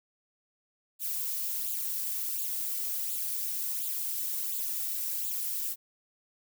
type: noise with flanger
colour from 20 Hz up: violet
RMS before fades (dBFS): -33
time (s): 0.99-5.76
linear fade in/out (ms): 50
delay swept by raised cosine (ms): 0.26 to 2.66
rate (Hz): 1.4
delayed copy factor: +0.65
effects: none